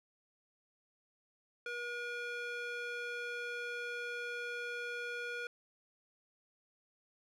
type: tone with band-pass filter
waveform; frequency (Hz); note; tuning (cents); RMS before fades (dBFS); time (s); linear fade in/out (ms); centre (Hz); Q
square; 480; B4; -49; -41; 1.66-5.47; 2; 1800; 1.5
effects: none